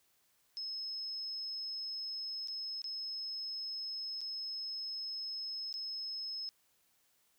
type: tone with dropouts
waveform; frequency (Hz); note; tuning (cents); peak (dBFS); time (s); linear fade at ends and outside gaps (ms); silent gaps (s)
sine; 5180; E8; -31; -38; 0.57-6.49; 0; 2.474-2.483 / 2.818-2.842 / 4.207-4.214 / 5.727-5.74
effects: white hiss -73 dBFS RMS until 7.38 s